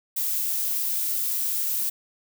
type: noise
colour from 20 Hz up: violet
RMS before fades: -26 dBFS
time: 0.16-1.9 s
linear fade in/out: 10 ms
effects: none